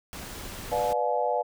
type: noise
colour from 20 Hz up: pink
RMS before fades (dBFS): -39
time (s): 0.13-0.93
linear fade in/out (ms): 0
type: chord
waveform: sine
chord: B diminished seventh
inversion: none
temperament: just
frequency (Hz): 493.9 / 592.7 / 711.2 / 853.4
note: B4 / D5 / F5 / Ab5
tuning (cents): 0 / +16 / +31 / +47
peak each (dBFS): -29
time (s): 0.71-1.43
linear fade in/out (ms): 20
effects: none